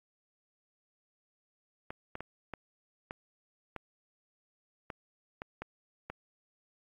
clicks, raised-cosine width 0.5 ms, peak -24 dBFS, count 10, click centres 1.905 / 2.154 / 2.206 / 2.537 / 3.109 / 3.763 / 4.902 / 5.419 / 5.62 / 6.1 s, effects AAC 64 kbps

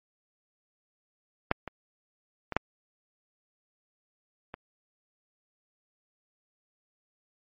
clicks, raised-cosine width 0.5 ms, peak -8 / -21 / -18 / -8 / -23 dBFS, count 5, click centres 1.514 / 1.677 / 2.523 / 2.566 / 4.541 s, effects MP3 32 kbps

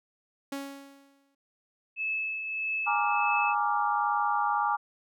sawtooth tone with exponential decay, 277.2 Hz, C#4, in tune, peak -28 dBFS, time 0.52-1.35 s, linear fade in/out 5 ms, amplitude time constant 180 ms
sine tone with tremolo, 2606 Hz, E7, 20 cents flat, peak -27 dBFS, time 1.96-3.55 s, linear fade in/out 50 ms, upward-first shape triangle, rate 1.6 Hz, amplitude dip 50%
sine chord, Bb dominant seventh, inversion third, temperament equal, 830.6 / 932.3 / 1174.7 / 1396.9 Hz, Ab5 / Bb5 / D6 / F6, 0 / 0 / 0 / 0 cents, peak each -28 / -31 / -29 / -34 dBFS, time 2.86-4.77 s, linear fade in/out 20 ms
effects none

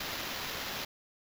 violet noise with sample-and-hold, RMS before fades -38 dBFS, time 0-0.85 s, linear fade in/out 5 ms, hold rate 8820 Hz, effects none

